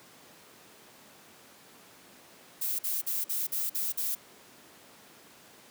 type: noise bursts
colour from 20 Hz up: violet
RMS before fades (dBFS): -31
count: 7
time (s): 2.61-4.152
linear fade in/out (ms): 10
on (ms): 180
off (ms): 47
effects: pink hiss -54 dBFS RMS until 5.7 s + high-pass 200 Hz 12 dB/octave